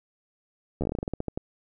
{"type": "slowing click train", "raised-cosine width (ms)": 2, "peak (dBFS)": -16, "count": 15, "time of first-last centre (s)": [0.81, 1.375], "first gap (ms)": 12, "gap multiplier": 1.17, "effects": []}